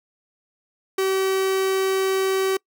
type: tone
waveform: 45% pulse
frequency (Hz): 382.9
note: G4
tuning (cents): -41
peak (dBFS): -19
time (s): 0.98-2.57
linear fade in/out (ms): 5
effects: noise-tail reverb RT60 0.1 s tail -26 dB re dry